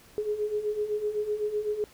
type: beating tone pair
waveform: sine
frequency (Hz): 415.3 / 423.2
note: G#4 / G#4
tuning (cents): 0 / +33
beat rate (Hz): 7.9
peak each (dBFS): -33 / -28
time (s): 0.18-1.84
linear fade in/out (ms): 0
effects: pink hiss -55 dBFS RMS until 1.93 s